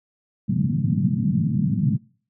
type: band-pass noise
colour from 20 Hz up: white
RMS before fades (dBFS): -21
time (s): 0.48-1.98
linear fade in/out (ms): 20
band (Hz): 110 to 220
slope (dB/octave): 48
effects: noise-tail reverb RT60 0.5 s tail -26 dB re dry